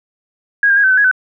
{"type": "tone with pitch steps", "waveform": "sine", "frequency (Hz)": [1644, 1598, 1645, 1536, 1517, 1662, 1513], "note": ["G#6", "G6", "G#6", "G6", "F#6", "G#6", "F#6"], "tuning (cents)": [-18, 33, -17, -36, 43, 1, 38], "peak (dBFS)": -8, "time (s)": [0.63, 1.113], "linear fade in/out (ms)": 2, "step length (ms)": 69, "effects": []}